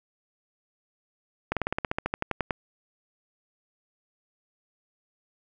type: slowing click train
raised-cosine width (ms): 0.5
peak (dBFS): -11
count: 15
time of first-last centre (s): 1.52-2.508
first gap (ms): 47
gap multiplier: 1.06
effects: none